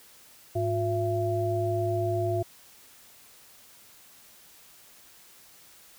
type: tone cluster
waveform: sine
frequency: 105.4 / 357.3 / 673 Hz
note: G#2 / F4 / E5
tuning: +26 / +40 / +36 cents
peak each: -29 dBFS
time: 0.55-2.43 s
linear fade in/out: 10 ms
effects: white hiss -54 dBFS RMS until 5.98 s